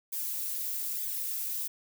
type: noise with flanger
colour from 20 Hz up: violet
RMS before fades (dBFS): -34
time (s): 0.12-1.68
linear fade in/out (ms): 10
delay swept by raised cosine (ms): 0.7 to 4.5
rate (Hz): 1.1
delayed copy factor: -0.6
effects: none